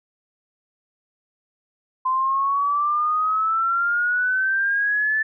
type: exponential sweep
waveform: sine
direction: up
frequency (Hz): 1029 to 1760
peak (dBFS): -18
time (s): 2.05-5.23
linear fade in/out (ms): 10
effects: none